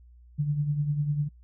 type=tone with tremolo; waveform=sine; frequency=146.83 Hz; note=D3; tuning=in tune; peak=-21 dBFS; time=0.38-1.29 s; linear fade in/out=20 ms; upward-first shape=triangle; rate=10 Hz; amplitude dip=65%; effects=noise-tail reverb RT60 0.1 s tail -26 dB re dry + added 60 Hz sine -50 dBFS peak until 1.43 s